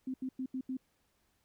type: tone bursts at uneven times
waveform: sine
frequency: 259.8 Hz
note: C4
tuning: 12 cents flat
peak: -34 dBFS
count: 5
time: 0.07-0.14 / 0.22-0.29 / 0.39-0.46 / 0.54-0.61 / 0.69-0.77 s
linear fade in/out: 5 ms
effects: pink hiss -75 dBFS RMS until 1.44 s